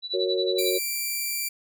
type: tone with tremolo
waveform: sine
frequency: 3951 Hz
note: B7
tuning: in tune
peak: -25 dBFS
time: 0.02-0.79 s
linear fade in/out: 50 ms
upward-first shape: sine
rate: 11 Hz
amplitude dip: 90%
type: chord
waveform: sine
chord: F# major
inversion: none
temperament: equal with one note detuned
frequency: 370 / 463.2 / 554.4 Hz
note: F#4 / A#4 / C#5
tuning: 0 / -11 / 0 cents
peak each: -25 / -29 / -29 dBFS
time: 0.13-0.79 s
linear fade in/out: 20 ms
type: tone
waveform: 5% pulse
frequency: 2349 Hz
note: D7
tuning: in tune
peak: -17 dBFS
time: 0.58-1.49 s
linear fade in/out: 10 ms
effects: none